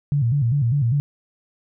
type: tone with vibrato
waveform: sine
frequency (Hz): 129.6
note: C3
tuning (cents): -16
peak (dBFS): -16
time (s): 0.12-1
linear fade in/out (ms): 0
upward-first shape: square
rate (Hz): 5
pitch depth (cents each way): 180
effects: none